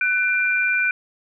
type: tone pair together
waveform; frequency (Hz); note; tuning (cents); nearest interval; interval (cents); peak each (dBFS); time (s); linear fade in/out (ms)
sine; 1496.7 / 2379; F#6 / D7; +19 / +22; minor sixth; 803; -20; 0.01-0.91; 2
effects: none